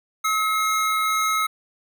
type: tone pair together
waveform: square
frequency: 1285 / 2141 Hz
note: E6 / C7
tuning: -45 / +39 cents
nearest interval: major sixth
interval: 884 cents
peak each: -21 / -28 dBFS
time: 0.24-1.47 s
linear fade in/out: 10 ms
effects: none